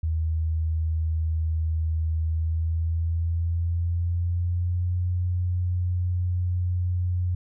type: tone with pitch glide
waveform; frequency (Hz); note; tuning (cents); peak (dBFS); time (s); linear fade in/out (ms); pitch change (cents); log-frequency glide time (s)
sine; 80.1 to 89.39; E2 to F2; -49 to +41; -22; 0.03-7.35; 5; +190; 2.25-4.98
effects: none